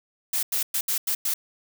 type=noise bursts at uneven times; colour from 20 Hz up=blue; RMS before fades=-25 dBFS; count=6; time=0.33-0.43 / 0.52-0.63 / 0.74-0.81 / 0.88-0.98 / 1.07-1.15 / 1.25-1.34 s; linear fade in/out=5 ms; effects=none